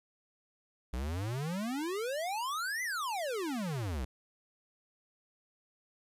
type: exponential two-way sweep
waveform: square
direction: up then down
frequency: 58 to 2062 to 58 Hz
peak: -34 dBFS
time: 0.93-4.05 s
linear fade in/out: 5 ms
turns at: 2.83 s
effects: resampled to 32000 Hz + 11-bit